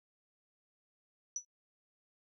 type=tone with exponential decay; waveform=sine; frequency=5920 Hz; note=F#8; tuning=in tune; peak=-30 dBFS; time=1.36-1.45 s; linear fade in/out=2 ms; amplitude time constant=19 ms; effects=noise-tail reverb RT60 0.1 s tail -24 dB re dry + tanh soft clip ceiling -27 dBFS